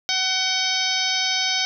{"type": "harmonic tone with a mistuned harmonic", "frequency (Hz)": 751, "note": "F#5", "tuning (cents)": 26, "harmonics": [1, 2, 3, 4, 5, 6, 7, 8], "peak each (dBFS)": [-31, -31, -27, -27, -27, -29, -26, -30], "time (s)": [0.09, 1.65], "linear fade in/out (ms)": 0, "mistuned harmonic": 4, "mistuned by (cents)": 74, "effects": []}